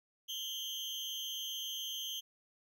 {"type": "tone with amplitude modulation", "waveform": "35% pulse", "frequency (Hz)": 3136, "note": "G7", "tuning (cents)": 0, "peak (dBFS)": -33, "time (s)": [0.28, 2.21], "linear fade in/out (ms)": 20, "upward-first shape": "sine", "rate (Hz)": 253, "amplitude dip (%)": 80, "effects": []}